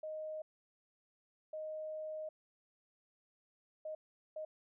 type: tone bursts at uneven times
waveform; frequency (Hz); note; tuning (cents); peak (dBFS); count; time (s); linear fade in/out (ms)
sine; 622; D#5; -1; -40; 4; 0.03-0.42 / 1.53-2.29 / 3.85-3.95 / 4.36-4.45; 5
effects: none